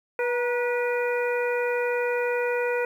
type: harmonic tone with a mistuned harmonic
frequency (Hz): 487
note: B4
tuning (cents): -24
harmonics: 1 / 2 / 3 / 4 / 5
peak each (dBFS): -24 / -33 / -32 / -35 / -34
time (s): 0.19-2.85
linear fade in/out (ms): 2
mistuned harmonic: 2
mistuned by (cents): -46
effects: 9-bit